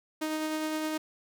sawtooth tone with tremolo, 311.1 Hz, D#4, in tune, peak -25 dBFS, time 0.21-0.98 s, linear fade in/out 10 ms, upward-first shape sine, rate 9.7 Hz, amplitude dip 25%, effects none

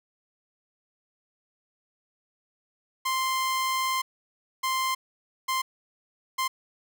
sawtooth tone bursts at uneven times, 1046.5 Hz, C6, in tune, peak -21 dBFS, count 4, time 3.05-4.02 / 4.63-4.95 / 5.48-5.62 / 6.38-6.48 s, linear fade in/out 10 ms, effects none

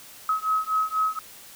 sine beating tone pair, 1276 / 1280.1 Hz, D#6 / D#6, +43 / +49 cents, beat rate 4.1 Hz, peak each -25 dBFS, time 0.29-1.19 s, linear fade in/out 2 ms, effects white hiss -46 dBFS RMS until 1.55 s

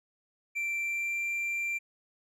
triangle tone with pitch glide, 2349 to 2363 Hz, D7 to D7, 0 to +10 cents, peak -28 dBFS, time 0.55-1.79 s, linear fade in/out 20 ms, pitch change +10 cents, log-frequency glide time 0.79-1.2 s, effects none

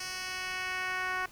10% pulse tone with band-pass filter sweep, 370 Hz, F#4, in tune, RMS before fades -35 dBFS, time 0-1.26 s, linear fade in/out 5 ms, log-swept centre 5100 to 1400 Hz, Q 1.1, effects pink hiss -54 dBFS RMS until 1.31 s

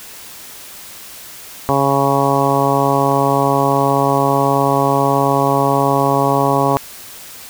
harmonic tone, 138.59 Hz, C#3, in tune, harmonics 1 / 2 / 3 / 4 / 5 / 6 / 7 / 8, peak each -20 / -20 / -20 / -20 / -20 / -20 / -20 / -20 dBFS, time 1.69-6.77 s, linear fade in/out 0 ms, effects white hiss -35 dBFS RMS until 7.49 s

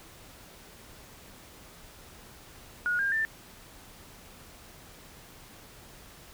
sine tone with pitch steps, 1447 / 1605.5 / 1781.5 Hz, F#6 / G6 / A6, -39 / +41 / +21 cents, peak -25 dBFS, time 2.86-3.25 s, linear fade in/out 0 ms, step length 130 ms, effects pink hiss -51 dBFS RMS until 6.33 s

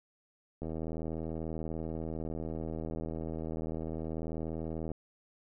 click train, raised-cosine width 2 ms, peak -25 dBFS, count 346, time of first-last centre 0.62-4.916 s, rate 80.3 Hz, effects none

